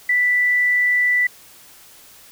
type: tone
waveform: sine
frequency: 1975.5 Hz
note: B6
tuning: in tune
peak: -14 dBFS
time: 0.09-1.27 s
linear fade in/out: 5 ms
effects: white hiss -46 dBFS RMS until 2.31 s